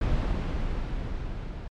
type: noise with level ramp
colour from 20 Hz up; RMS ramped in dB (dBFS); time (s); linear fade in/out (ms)
brown; -24 to -36; 0.01-1.68; 5
effects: low-pass 4000 Hz 12 dB/octave + MP3 96 kbps